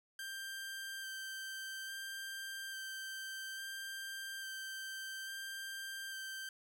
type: tone with vibrato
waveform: sawtooth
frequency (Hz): 1572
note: G6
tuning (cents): +4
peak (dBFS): -39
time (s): 0.19-6.49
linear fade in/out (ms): 2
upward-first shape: square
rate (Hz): 0.59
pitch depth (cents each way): 10
effects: none